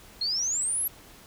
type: exponential sweep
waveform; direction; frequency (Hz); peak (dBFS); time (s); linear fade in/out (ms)
sine; up; 4186 to 11840; -25; 0.21-0.88; 5
effects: pink hiss -51 dBFS RMS until 1.26 s